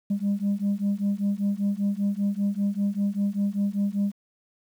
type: beating tone pair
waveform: sine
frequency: 198.8 / 203.9 Hz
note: G3 / G#3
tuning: +25 / -32 cents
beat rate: 5.1 Hz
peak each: -24 dBFS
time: 0.1-4.12 s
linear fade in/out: 10 ms
effects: tanh soft clip ceiling -19 dBFS + 9-bit